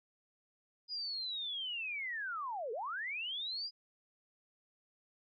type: linear two-way sweep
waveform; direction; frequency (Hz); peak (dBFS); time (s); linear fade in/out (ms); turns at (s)
sine; down then up; 4978 to 415.3 to 4978; -37; 0.88-3.71; 50; 2.72
effects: none